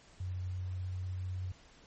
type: tone with pitch glide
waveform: sine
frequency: 91.5 to 92.08 Hz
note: F#2 to F#2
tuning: -19 to -8 cents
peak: -35 dBFS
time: 0.2-1.52 s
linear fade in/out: 5 ms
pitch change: +11 cents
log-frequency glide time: 0.47-1.03 s
effects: pink hiss -60 dBFS RMS until 1.86 s + MP3 32 kbps